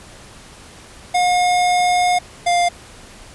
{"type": "tone pair in turn", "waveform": "square", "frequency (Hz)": [718, 701.2], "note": ["F5", "F5"], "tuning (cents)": [48, 7], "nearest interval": "unison", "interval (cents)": 41, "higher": "first", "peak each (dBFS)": -14, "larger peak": "neither", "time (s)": [[1.14, 2.19], [2.46, 2.69]], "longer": "first", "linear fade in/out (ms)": 10, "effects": ["pink hiss -41 dBFS RMS until 3.34 s", "resampled to 24000 Hz"]}